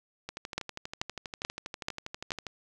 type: two click trains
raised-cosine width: 0.2 ms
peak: -13 / -20 dBFS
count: 5 / 28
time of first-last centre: 0.58-2.319 / 0.29-2.467 s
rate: 2.3 / 12.4 Hz
effects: none